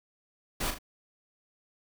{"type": "noise with echo", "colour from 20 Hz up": "pink", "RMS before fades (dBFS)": -31, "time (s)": [0.6, 0.71], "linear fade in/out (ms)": 10, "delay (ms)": 38, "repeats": 2, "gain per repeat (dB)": -7, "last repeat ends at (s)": 0.786, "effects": []}